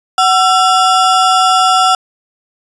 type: ring-modulated tone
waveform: square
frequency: 1046.5 Hz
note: C6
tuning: in tune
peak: -5 dBFS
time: 0.18-1.95 s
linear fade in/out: 2 ms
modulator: 298 Hz
effects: resampled to 22050 Hz